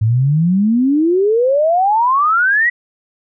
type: exponential sweep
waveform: sine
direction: up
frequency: 105.1 to 1975.5 Hz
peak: -10 dBFS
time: 0.01-2.7 s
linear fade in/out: 10 ms
effects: none